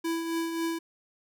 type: tone with tremolo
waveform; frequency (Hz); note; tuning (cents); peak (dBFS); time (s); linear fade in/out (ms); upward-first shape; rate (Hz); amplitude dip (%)
square; 330.9; E4; +7; -27; 0.04-0.79; 10; triangle; 3.7; 50
effects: none